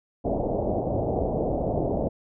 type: low-pass noise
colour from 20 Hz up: white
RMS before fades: -26 dBFS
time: 0.24-2.09 s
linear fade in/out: 20 ms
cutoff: 720 Hz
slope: 48 dB/octave
effects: none